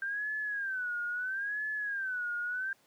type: tone with vibrato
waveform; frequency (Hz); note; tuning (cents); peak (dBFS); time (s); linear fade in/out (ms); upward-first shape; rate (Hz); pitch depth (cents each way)
sine; 1568; G6; 0; -32; 0.02-2.73; 2; sine; 0.75; 160
effects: pink hiss -67 dBFS RMS until 2.86 s + high-pass 150 Hz 12 dB/octave